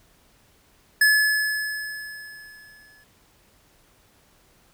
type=tone with exponential decay; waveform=square; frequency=1714 Hz; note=A6; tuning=46 cents flat; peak=-14 dBFS; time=1.01-3.04 s; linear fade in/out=5 ms; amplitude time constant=440 ms; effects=pink hiss -59 dBFS RMS until 4.73 s